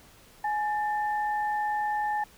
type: tone pair together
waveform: sine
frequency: 840.9 / 1785 Hz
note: G#5 / A6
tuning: +21 / +24 cents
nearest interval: octave + minor second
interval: 1303 cents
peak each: -26 / -35 dBFS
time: 0.44-2.24 s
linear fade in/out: 5 ms
effects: pink hiss -55 dBFS RMS until 2.37 s